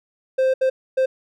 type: tone bursts at uneven times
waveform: triangle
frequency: 523.3 Hz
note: C5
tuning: in tune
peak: -13 dBFS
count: 3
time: 0.38-0.54 / 0.61-0.7 / 0.97-1.06 s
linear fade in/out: 10 ms
effects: none